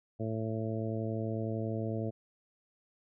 harmonic tone, 110.9 Hz, A2, 14 cents sharp, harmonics 1 / 2 / 3 / 4 / 5 / 6, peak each -35 / -38 / -40 / -41 / -42 / -43 dBFS, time 0.19-2.11 s, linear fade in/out 20 ms, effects none

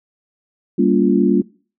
sine chord, G half-diminished seventh, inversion none, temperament equal with one note detuned, 196 / 233.1 / 283.3 / 349.2 Hz, G3 / Bb3 / Db4 / F4, 0 / 0 / +38 / 0 cents, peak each -17 dBFS, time 0.78-1.42 s, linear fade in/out 10 ms, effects noise-tail reverb RT60 0.4 s tail -22 dB re dry

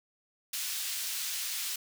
pink high-pass noise, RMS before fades -35 dBFS, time 0.53-1.76 s, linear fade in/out 5 ms, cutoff 3200 Hz, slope 12 dB/octave, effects none

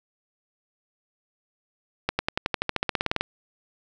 accelerating click train, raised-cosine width 0.3 ms, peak -7 dBFS, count 17, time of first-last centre 2.09-3.21 s, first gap 100 ms, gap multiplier 0.95, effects none

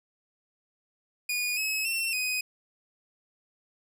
sawtooth tone with pitch steps, 2453 / 2569 / 2704 / 2504 Hz, D#7 / E7 / E7 / D#7, -25 / -45 / +43 / +10 cents, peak -24 dBFS, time 1.29-2.41 s, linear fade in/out 5 ms, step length 280 ms, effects none

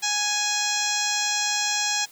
harmonic tone with a mistuned harmonic, 830.6 Hz, G#5, in tune, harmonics 1 / 2 / 3 / 4 / 5 / 6 / 7 / 8 / 9, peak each -31 / -31 / -31 / -31 / -31 / -31 / -31 / -31 / -31 dBFS, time 0.02-2.06 s, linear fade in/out 20 ms, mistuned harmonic 6, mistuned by +72 cents, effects white hiss -50 dBFS RMS until 2.11 s + high-pass 100 Hz 12 dB/octave

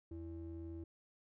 triangle ring-modulated tone, 123.9 Hz, B2, 6 cents sharp, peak -39 dBFS, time 0.11-0.84 s, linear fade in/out 5 ms, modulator 207 Hz, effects none

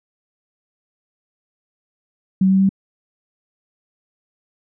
sine tone with pitch steps, 189.7 / 191.68 / 193.69 Hz, F#3 / G3 / G3, +43 / -39 / -21 cents, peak -11 dBFS, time 2.41-2.692 s, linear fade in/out 5 ms, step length 94 ms, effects none

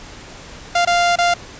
sawtooth tone with dropouts, 697 Hz, F5, 4 cents flat, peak -9 dBFS, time 0.75-1.34 s, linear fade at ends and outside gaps 5 ms, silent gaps 0.851-0.872 / 1.158-1.185 s, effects pink hiss -37 dBFS RMS until 1.59 s + resampled to 16000 Hz

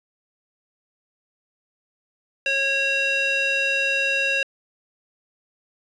square tone with band-pass filter, 547 Hz, C#5, 23 cents flat, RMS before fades -22 dBFS, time 2.46-4.43 s, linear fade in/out 2 ms, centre 2500 Hz, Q 3.3, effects resampled to 22050 Hz

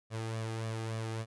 sawtooth tone with flanger, 112 Hz, A2, 31 cents sharp, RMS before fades -37 dBFS, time 0.1-1.26 s, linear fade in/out 50 ms, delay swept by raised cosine 1.7 to 2.5 ms, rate 3.5 Hz, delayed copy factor +0.55, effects resampled to 24000 Hz

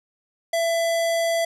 square tone with low-pass filter, 668 Hz, E5, 23 cents sharp, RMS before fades -22 dBFS, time 0.53-1.45 s, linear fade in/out 5 ms, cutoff 11000 Hz, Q 0.88, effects none

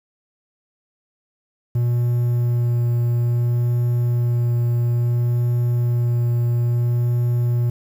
triangle tone with vibrato, 120 Hz, B2, 49 cents flat, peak -14 dBFS, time 1.75-7.7 s, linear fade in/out 5 ms, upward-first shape sine, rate 0.59 Hz, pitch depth 9 cents each way, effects 8-bit

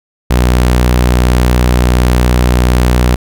sawtooth tone, 61.4 Hz, B1, 9 cents flat, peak -3 dBFS, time 0.3-3.16 s, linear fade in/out 10 ms, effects none

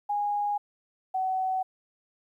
sine tone pair in turn, 823 / 753.2 Hz, G#5 / F#5, -16 / +31 cents, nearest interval major second, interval 153 cents, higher first, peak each -25 dBFS, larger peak neither, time 0.09-0.58 / 1.14-1.63 s, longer neither, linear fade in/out 10 ms, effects 11-bit

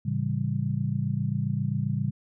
sine chord, A dominant seventh, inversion none, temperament just, 110 / 137.5 / 165 / 198 Hz, A2 / C#3 / E3 / G3, 0 / -14 / +2 / +18 cents, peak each -30 / -28 / -34 / -31 dBFS, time 0.05-2.11 s, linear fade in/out 10 ms, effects none

